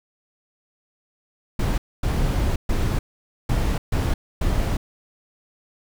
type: noise bursts at uneven times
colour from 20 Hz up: brown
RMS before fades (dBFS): -21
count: 6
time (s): 1.59-1.78 / 2.03-2.56 / 2.69-2.99 / 3.49-3.78 / 3.92-4.14 / 4.41-4.77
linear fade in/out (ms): 5
effects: none